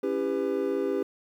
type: chord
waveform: triangle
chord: C# half-diminished seventh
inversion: none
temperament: just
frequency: 277.2 / 332.6 / 399.1 / 498.9 Hz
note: C#4 / E4 / G4 / B4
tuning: 0 / +16 / +31 / +17 cents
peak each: -30 / -32 / -26 / -30 dBFS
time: 0.03-1.03 s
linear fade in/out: 5 ms
effects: 10-bit